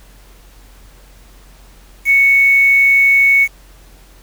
sine tone with quantisation, 2217 Hz, C#7, in tune, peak -7 dBFS, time 2.05-3.48 s, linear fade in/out 50 ms, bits 5, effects added 45 Hz sine -41 dBFS peak until 4.22 s + pink hiss -47 dBFS RMS until 4.22 s

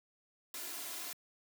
white noise with comb filter, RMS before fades -43 dBFS, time 0.54-1.13 s, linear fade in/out 2 ms, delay 2.9 ms, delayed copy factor +0.65, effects high-pass 200 Hz 12 dB/octave

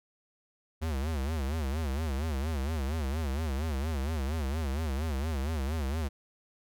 square tone with vibrato, 73.42 Hz, D2, in tune, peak -30 dBFS, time 0.81-6.09 s, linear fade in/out 20 ms, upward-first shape sine, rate 4.3 Hz, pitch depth 190 cents each way, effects none

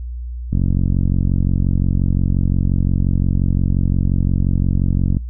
click train, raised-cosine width 5 ms, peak -5 dBFS, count 213, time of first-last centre 0.53-5.169 s, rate 45.7 Hz, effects noise-tail reverb RT60 0.2 s tail -24 dB re dry + added 60 Hz sine -24 dBFS peak until 5.29 s

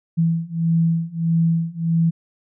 sine beating tone pair, 164.7 / 166.3 Hz, E3 / E3, -1 / +16 cents, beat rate 1.6 Hz, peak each -20 / -19 dBFS, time 0.17-2.11 s, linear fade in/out 20 ms, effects none

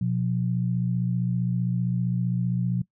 sine tone pair together, 123.2 / 178.54 Hz, B2 / F3, -4 / +38 cents, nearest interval tritone, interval 642 cents, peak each -25 dBFS, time 0.01-2.82 s, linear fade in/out 5 ms, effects noise-tail reverb RT60 0.1 s tail -20 dB re dry

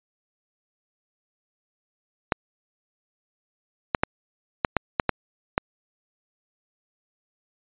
clicks, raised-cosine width 0.5 ms, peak -4 dBFS, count 8, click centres 2.322 / 3.948 / 4.035 / 4.648 / 4.767 / 4.998 / 5.093 / 5.579 s, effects resampled to 8000 Hz

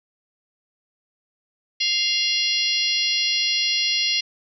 harmonic tone with a mistuned harmonic, 698.5 Hz, F5, in tune, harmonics 3 / 4 / 5 / 6 / 7 / 8, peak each -29 / -25 / -27 / -24 / -26 / -29 dBFS, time 1.8-4.21 s, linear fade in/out 10 ms, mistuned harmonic 5, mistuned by -67 cents, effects none

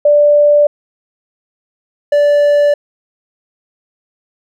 sine / triangle tone pair in turn, 587.3 / 582.2 Hz, D5 / D5, 0 / -15 cents, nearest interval unison, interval 15 cents, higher first, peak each -5 dBFS, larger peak neither, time 0.05-0.67 / 2.12-2.74 s, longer neither, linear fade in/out 5 ms, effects none

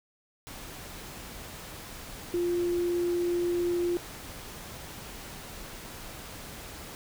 sine tone in noise, 349.2 Hz, F4, in tune, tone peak -25 dBFS, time 2.34-3.97 s, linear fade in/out 0 ms, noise pink, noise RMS -43 dBFS, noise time 0.47-6.95 s, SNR +15 dB, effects none

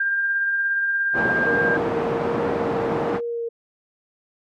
sine tone with tremolo, 1597 Hz, G6, 32 cents sharp, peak -18 dBFS, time 0-1.77 s, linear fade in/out 5 ms, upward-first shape sine, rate 17 Hz, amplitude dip 25%
pink band-pass noise, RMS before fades -25 dBFS, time 1.13-3.21 s, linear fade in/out 50 ms, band 210 to 1000 Hz, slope 12 dB/octave
sine tone with vibrato, 467 Hz, A#4, 3 cents sharp, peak -24 dBFS, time 1.46-3.49 s, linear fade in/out 10 ms, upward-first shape sine, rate 1.3 Hz, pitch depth 18 cents each way
effects none

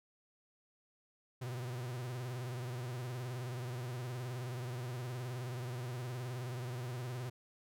45% pulse tone with vibrato, 124 Hz, B2, 7 cents sharp, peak -39 dBFS, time 1.41-7.3 s, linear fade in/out 10 ms, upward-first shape sine, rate 19 Hz, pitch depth 95 cents each way, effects none

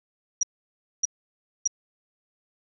sine tone bursts, 5760 Hz, F#8, 47 cents flat, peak -19 dBFS, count 3, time 0.41-1.676 s, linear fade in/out 5 ms, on 22 ms, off 600 ms, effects none

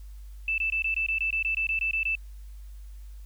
sine tone bursts, 2643 Hz, E7, 4 cents sharp, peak -24 dBFS, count 14, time 0.48-2.153 s, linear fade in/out 2 ms, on 100 ms, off 21 ms, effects added 50 Hz sine -40 dBFS peak until 3.25 s + white hiss -63 dBFS RMS until 3.25 s

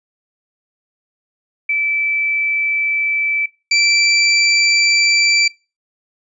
sine / 25% pulse tone pair in turn, 2317 / 2337 Hz, D7 / D7, -24 / -9 cents, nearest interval unison, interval 15 cents, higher second, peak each -14 / -7 dBFS, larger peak second, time 1.69-3.46 / 3.71-5.48 s, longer neither, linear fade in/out 5 ms, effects noise-tail reverb RT60 0.3 s tail -24 dB re dry + resampled to 22050 Hz

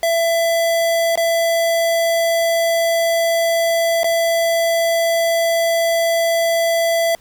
square tone with dropouts, 668 Hz, E5, 23 cents sharp, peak -15 dBFS, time 0.03-7.15 s, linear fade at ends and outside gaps 1 ms, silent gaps 1.156-1.175 / 4.033-4.043 s, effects pink hiss -51 dBFS RMS until 7.2 s

